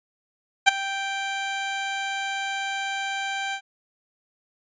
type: tone with ADSR envelope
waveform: 15% pulse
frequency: 784 Hz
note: G5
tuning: in tune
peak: -3 dBFS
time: 0.66-3.61 s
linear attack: 23 ms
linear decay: 13 ms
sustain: -17 dB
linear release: 74 ms
effects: resampled to 16000 Hz